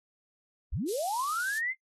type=linear sweep; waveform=sine; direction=up; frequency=32.7 to 2089 Hz; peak=-29 dBFS; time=0.72-1.73 s; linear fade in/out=10 ms
type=high-pass noise; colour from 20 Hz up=white; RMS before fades=-40 dBFS; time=0.87-1.6 s; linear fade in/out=20 ms; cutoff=3500 Hz; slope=24 dB/octave
effects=noise-tail reverb RT60 0.1 s tail -21 dB re dry + AAC 32 kbps